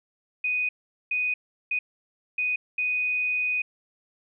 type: tone bursts at uneven times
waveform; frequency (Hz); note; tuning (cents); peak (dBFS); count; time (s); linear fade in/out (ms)
sine; 2489; D#7; 0; -23; 5; 0.44-0.69 / 1.11-1.34 / 1.71-1.79 / 2.38-2.56 / 2.78-3.62; 5
effects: none